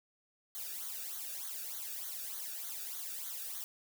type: noise with flanger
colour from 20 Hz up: blue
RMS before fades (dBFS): -42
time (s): 0.55-3.64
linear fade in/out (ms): 0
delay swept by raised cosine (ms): 0.38 to 0.99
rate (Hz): 3.3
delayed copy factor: -0.9
effects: none